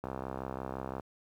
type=click train; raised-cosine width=1 ms; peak=-23 dBFS; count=64; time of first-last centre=0.04-0.997 s; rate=65.8 Hz; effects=high-pass 60 Hz 12 dB/octave + 10-bit